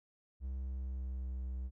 triangle tone with pitch glide, 65.41 to 63.73 Hz, C2 to C2, 0 to -45 cents, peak -35 dBFS, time 0.4-1.71 s, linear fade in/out 50 ms, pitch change -45 cents, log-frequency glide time 0.56-1.43 s, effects none

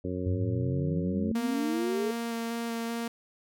harmonic tone, 91.1 Hz, F#2, 26 cents flat, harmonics 1 / 2 / 3 / 4 / 5 / 6, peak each -36 / -37 / -35 / -38 / -38 / -41 dBFS, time 0.04-1.32 s, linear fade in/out 5 ms
sine exponential sweep, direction up, 90.7 to 440.2 Hz, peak -28 dBFS, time 0.26-2.11 s, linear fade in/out 5 ms
sawtooth tone with vibrato, 231.5 Hz, A#3, 12 cents flat, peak -27 dBFS, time 1.35-3.08 s, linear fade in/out 5 ms, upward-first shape square, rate 2.6 Hz, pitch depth 9 cents each way
effects none

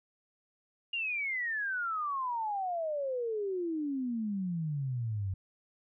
sine exponential sweep, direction down, 2842 to 92.1 Hz, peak -31 dBFS, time 0.93-5.34 s, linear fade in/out 5 ms, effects none

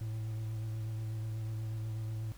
triangle tone with vibrato, 110 Hz, A2, in tune, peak -33 dBFS, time 0.01-2.32 s, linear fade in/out 0 ms, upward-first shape triangle, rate 8.2 Hz, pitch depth 27 cents each way, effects added 50 Hz sine -52 dBFS peak until 2.37 s + pink hiss -59 dBFS RMS until 2.37 s

